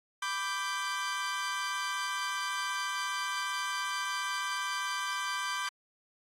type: chord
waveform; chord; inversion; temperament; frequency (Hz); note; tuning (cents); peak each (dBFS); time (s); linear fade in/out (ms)
sawtooth; G major; first; equal with one note detuned; 996.4 / 1174.7 / 1568; B5 / D6 / G6; +15 / 0 / 0; -34 / -32 / -32; 0.22-5.69; 5
effects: low-pass 9000 Hz 12 dB/octave + AAC 48 kbps